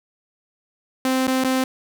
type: tone with dropouts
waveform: sawtooth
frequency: 260.3 Hz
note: C4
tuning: 9 cents flat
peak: -14 dBFS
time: 1.05-1.64 s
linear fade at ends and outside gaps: 2 ms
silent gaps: 1.271-1.278 / 1.438-1.446 s
effects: none